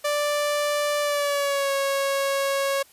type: tone with pitch glide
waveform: sawtooth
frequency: 587.3 to 551.1 Hz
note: D5 to C#5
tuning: 0 to -10 cents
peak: -18 dBFS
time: 0.04-2.83 s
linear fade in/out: 10 ms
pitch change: -110 cents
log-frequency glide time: 1.01-1.72 s
effects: white hiss -54 dBFS RMS until 2.92 s + resampled to 32000 Hz